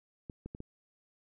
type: clicks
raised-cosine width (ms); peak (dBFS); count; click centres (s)
3; -29; 4; 0.298 / 0.46 / 0.549 / 0.604
effects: none